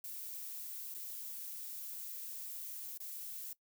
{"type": "noise with dropouts", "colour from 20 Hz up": "violet", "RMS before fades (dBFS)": -45, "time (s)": [0.04, 3.53], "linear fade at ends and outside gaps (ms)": 2, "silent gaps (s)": [[0.942, 0.947], [2.976, 3.002]], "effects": ["noise-tail reverb RT60 0.1 s tail -20 dB re dry"]}